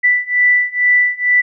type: beating tone pair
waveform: sine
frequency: 1975.5 / 1977.7 Hz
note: B6 / B6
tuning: 0 / +2 cents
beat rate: 2.2 Hz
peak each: -14 / -13 dBFS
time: 0.03-1.42 s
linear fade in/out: 20 ms
effects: none